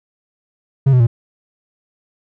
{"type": "tone with pitch steps", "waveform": "triangle", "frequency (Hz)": [135.8, 125.98, 116.86], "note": ["C#3", "B2", "A#2"], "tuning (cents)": [-35, 35, 5], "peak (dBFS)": -6, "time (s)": [0.86, 1.07], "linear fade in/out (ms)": 10, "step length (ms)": 70, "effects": []}